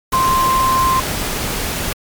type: tone in noise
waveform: sine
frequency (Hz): 1046.5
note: C6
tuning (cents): 0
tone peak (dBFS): -12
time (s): 0.13-1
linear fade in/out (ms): 5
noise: pink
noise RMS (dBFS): -21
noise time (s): 0.12-1.93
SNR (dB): +6
effects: MP3 96 kbps